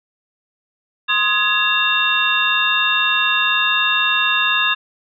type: tone cluster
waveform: sine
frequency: 1054 / 1250 / 1677 / 2742 / 3641 Hz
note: C6 / D#6 / G#6 / F7 / A#7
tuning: +12 / +8 / +16 / -32 / -41 cents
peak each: -25 / -23 / -19 / -19 / -20 dBFS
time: 1.08-4.75 s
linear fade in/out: 20 ms
effects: none